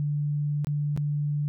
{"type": "tone with dropouts", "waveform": "sine", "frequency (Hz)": 146.83, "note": "D3", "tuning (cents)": 0, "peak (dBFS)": -24, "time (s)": [0, 1.48], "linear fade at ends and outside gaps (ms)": 0, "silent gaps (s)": [[0.646, 0.67], [0.964, 0.975]], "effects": []}